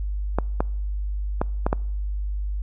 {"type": "clicks", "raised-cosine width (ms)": 1, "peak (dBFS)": -7, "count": 5, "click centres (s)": [0.386, 0.605, 1.415, 1.665, 1.729], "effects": ["noise-tail reverb RT60 0.8 s tail -26 dB re dry", "added 50 Hz sine -24 dBFS peak until 2.62 s"]}